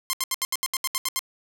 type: tone bursts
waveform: 5% pulse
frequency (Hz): 1053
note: C6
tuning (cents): +11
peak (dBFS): -11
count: 11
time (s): 0.1-1.192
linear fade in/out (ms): 0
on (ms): 32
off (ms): 74
effects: none